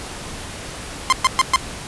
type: tone bursts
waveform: sawtooth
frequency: 1046.5 Hz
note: C6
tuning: in tune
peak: -7 dBFS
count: 4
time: 1.1-1.56 s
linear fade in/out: 0 ms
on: 25 ms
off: 120 ms
effects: pink hiss -32 dBFS RMS until 1.87 s + resampled to 24000 Hz